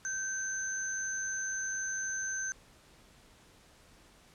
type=tone pair together; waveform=sine; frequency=1551 / 6196 Hz; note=G6 / G8; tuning=-19 / -21 cents; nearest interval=2 octaves; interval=2398 cents; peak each=-36 / -35 dBFS; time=0.05-2.52 s; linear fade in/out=0 ms; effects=pink hiss -60 dBFS RMS until 4.34 s + low-pass 10000 Hz 12 dB/octave